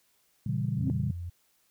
sine chord, A# diminished seventh, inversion none, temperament equal, 116.54 / 138.59 / 164.81 / 196 Hz, A#2 / C#3 / E3 / G3, 0 / 0 / 0 / 0 cents, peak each -31 / -31 / -35 / -34 dBFS, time 0.46-1.11 s, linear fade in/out 5 ms
sine tone with exponential growth, 264.2 Hz, C4, 17 cents sharp, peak -24 dBFS, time 0.71-0.9 s, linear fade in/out 1 ms, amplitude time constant 40 ms
sine tone, 86.9 Hz, F2, 8 cents flat, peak -34 dBFS, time 0.78-1.3 s, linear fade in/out 10 ms
effects tanh soft clip ceiling -15 dBFS + white hiss -69 dBFS RMS until 1.7 s

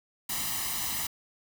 white noise with comb filter, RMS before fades -32 dBFS, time 0.29-1.07 s, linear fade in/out 5 ms, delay 1 ms, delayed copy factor +0.75, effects none

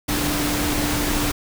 sine tone in noise, 295 Hz, D4, 8 cents sharp, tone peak -25 dBFS, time 0.08-1.32 s, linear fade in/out 10 ms, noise pink, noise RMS -23 dBFS, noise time 0.08-1.32 s, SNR -5 dB, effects none

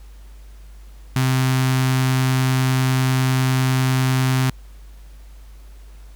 sawtooth tone with notch filter, 130 Hz, C3, 11 cents flat, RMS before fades -18 dBFS, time 1.16-4.5 s, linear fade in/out 2 ms, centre 500 Hz, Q 0.78, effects added 50 Hz sine -38 dBFS peak until 6.15 s + pink hiss -54 dBFS RMS until 6.15 s

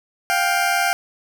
20% pulse tone pair together, 704.3 / 784 Hz, F5 / G5, +14 / 0 cents, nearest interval major second, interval 186 cents, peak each -15 dBFS, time 0.3-0.93 s, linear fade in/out 0 ms, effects none

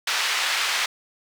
white band-pass noise, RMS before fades -24 dBFS, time 0.07-0.86 s, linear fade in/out 5 ms, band 1100 to 3600 Hz, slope 12 dB/octave, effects none

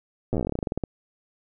slowing click train, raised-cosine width 2 ms, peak -13 dBFS, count 20, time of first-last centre 0.33-0.838 s, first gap 8 ms, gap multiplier 1.12, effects none

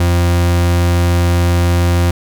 40% pulse tone, 87 Hz, F2, 6 cents flat, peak -9 dBFS, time 0-2.11 s, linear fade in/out 5 ms, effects none

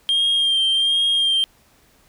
sine tone with vibrato, 3200 Hz, G7, 35 cents sharp, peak -13 dBFS, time 0.09-1.44 s, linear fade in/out 0 ms, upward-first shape sine, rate 1.3 Hz, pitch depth 28 cents each way, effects tanh soft clip ceiling -14 dBFS + pink hiss -56 dBFS RMS until 2.08 s

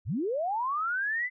sine linear sweep, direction up, 65.41 to 2045 Hz, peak -27 dBFS, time 0.05-1.3 s, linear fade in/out 50 ms, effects none

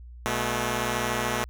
5% pulse tone pair together, 121.22 / 215.6 Hz, B2 / A3, -32 / -35 cents, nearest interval minor seventh, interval 997 cents, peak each -17 dBFS, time 0.26-1.44 s, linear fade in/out 0 ms, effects added 60 Hz sine -41 dBFS peak until 1.49 s

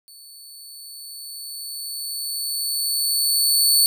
20% pulse tone with level ramp, 4464 Hz, C#8, 11 cents sharp, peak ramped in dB -37 to -7 dBFS, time 0.08-3.86 s, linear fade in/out 0 ms, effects none

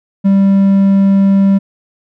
triangle tone, 196 Hz, G3, in tune, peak -4 dBFS, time 0.24-1.59 s, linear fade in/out 20 ms, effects none

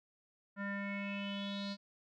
square tone with low-pass filter sweep, 200 Hz, G3, 35 cents sharp, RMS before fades -40 dBFS, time 0.56-1.77 s, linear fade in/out 50 ms, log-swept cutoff 1600 to 4500 Hz, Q 7.4, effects none

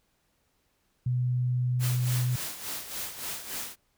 sine tone, 124.5 Hz, B2, 14 cents sharp, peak -24 dBFS, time 1.06-2.36 s, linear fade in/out 5 ms
white noise with tremolo, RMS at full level -34 dBFS, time 1.79-3.76 s, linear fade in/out 50 ms, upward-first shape sine, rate 3.5 Hz, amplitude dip 65%
effects pink hiss -72 dBFS RMS until 3.97 s

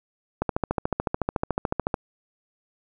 click train, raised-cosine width 1 ms, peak -9 dBFS, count 22, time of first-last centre 0.42-1.942 s, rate 13.8 Hz, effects none

